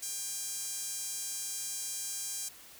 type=tone with high-pass filter; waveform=sawtooth; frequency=800 Hz; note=G5; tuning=35 cents sharp; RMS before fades=-38 dBFS; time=0.02-2.49 s; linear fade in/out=10 ms; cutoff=7000 Hz; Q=1.7; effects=white hiss -53 dBFS RMS until 2.79 s